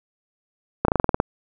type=slowing click train; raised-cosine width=1 ms; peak=-3 dBFS; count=9; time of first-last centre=0.85-1.201 s; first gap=33 ms; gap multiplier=1.08; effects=none